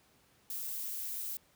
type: noise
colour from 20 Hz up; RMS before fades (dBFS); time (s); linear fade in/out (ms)
violet; -39; 0.5-1.37; 2
effects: pink hiss -67 dBFS RMS until 1.55 s + high-pass 60 Hz 12 dB/octave